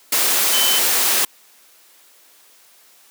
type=tone in noise; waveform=sine; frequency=3055 Hz; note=G7; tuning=45 cents flat; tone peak=-19 dBFS; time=0.53-0.79 s; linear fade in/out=5 ms; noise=white; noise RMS=-17 dBFS; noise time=0.12-1.25 s; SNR=-5 dB; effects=white hiss -51 dBFS RMS until 3.1 s + high-pass 300 Hz 12 dB/octave